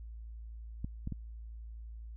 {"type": "clicks", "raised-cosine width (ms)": 5, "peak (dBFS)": -25, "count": 3, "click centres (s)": [0.845, 1.074, 1.123], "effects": ["added 56 Hz sine -43 dBFS peak until 2.16 s"]}